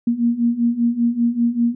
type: beating tone pair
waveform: sine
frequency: 233.1 / 238.2 Hz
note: A#3 / A#3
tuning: 0 / +38 cents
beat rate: 5.1 Hz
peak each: -20 / -17 dBFS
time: 0.07-1.75 s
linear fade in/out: 5 ms
effects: none